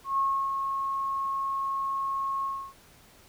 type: tone with ADSR envelope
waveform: sine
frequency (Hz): 1089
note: C#6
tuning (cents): -31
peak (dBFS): -22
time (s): 0.04-2.74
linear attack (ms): 140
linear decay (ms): 320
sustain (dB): -5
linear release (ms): 300
effects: pink hiss -56 dBFS RMS until 3.28 s